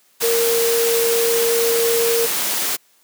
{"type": "tone in noise", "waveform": "sine", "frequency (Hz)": 463.9, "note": "A#4", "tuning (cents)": -8, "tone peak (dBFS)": -16, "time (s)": [0.22, 2.27], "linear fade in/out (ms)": 20, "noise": "white", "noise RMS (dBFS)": -21, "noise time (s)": [0.2, 2.77], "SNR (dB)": 2, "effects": ["white hiss -57 dBFS RMS until 3.03 s", "high-pass 200 Hz 12 dB/octave"]}